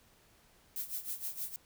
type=noise with tremolo; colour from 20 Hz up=violet; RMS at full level=-37 dBFS; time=0.76-1.56 s; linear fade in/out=0 ms; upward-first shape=sine; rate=6.4 Hz; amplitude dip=80%; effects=pink hiss -65 dBFS RMS until 1.65 s